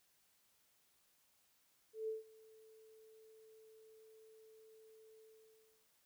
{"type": "tone with ADSR envelope", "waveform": "sine", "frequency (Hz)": 440, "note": "A4", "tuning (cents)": 0, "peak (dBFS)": -37, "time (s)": [1.93, 5.88], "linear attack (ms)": 150, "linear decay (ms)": 150, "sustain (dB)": -23, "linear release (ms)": 670, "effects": ["white hiss -75 dBFS RMS until 6.05 s"]}